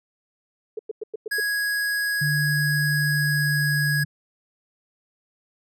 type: tone bursts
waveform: sine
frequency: 434.1 Hz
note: A4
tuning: 23 cents flat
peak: -26 dBFS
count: 6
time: 0.77-1.402 s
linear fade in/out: 5 ms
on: 22 ms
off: 100 ms
type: tone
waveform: square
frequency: 1661.2 Hz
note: G#6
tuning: in tune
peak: -23 dBFS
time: 1.31-4.04 s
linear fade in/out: 10 ms
type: tone with pitch glide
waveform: sine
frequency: 148 to 146.64 Hz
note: D3 to D3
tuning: +14 to -2 cents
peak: -22 dBFS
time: 2.21-4.05 s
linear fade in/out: 10 ms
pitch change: -16 cents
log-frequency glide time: 2.98-3.66 s
effects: none